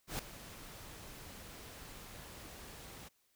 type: noise with ADSR envelope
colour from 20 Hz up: pink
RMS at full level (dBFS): -37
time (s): 0.07-3.09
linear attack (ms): 120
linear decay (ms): 4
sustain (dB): -14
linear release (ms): 17
effects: white hiss -75 dBFS RMS until 3.35 s